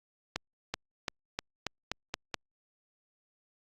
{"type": "accelerating click train", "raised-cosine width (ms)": 0.2, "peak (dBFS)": -14, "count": 8, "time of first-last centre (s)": [0.36, 2.342], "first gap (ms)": 380, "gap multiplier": 0.9, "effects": ["Opus 48 kbps"]}